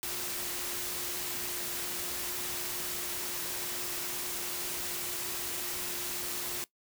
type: tone in noise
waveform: sine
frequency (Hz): 355.3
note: F4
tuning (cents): +30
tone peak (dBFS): -47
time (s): 0.03-6.64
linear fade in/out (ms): 0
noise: white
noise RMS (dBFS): -36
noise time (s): 0.03-6.64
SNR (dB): -14
effects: noise-tail reverb RT60 0.1 s tail -18 dB re dry